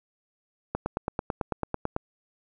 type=click train; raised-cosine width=1 ms; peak=-13 dBFS; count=12; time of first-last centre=0.75-1.964 s; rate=9.06 Hz; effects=none